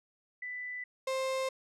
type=tone pair in turn; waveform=sine / 35% pulse; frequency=1989 / 526.8 Hz; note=B6 / C5; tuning=+12 / +12 cents; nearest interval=octave + major seventh; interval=2300 cents; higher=first; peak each=-37 / -29 dBFS; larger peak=second; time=0.42-0.84 / 1.07-1.49 s; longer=neither; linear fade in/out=5 ms; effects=low-pass 9000 Hz 12 dB/octave